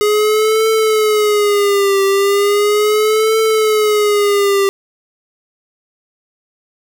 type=tone with vibrato; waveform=square; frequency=416.3 Hz; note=G#4; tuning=4 cents sharp; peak=-11 dBFS; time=0.01-4.69 s; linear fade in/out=0 ms; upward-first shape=triangle; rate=0.37 Hz; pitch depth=110 cents each way; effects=none